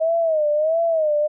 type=tone with vibrato; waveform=sine; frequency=631 Hz; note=D#5; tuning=24 cents sharp; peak=-16 dBFS; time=0-1.28 s; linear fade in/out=20 ms; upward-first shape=sine; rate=1.5 Hz; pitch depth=110 cents each way; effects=none